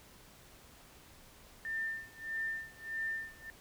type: tone with tremolo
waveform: sine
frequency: 1795 Hz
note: A6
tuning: 34 cents sharp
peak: -33 dBFS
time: 1.65-3.5 s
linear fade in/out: 0 ms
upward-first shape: sine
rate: 1.6 Hz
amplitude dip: 95%
effects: pink hiss -58 dBFS RMS until 3.6 s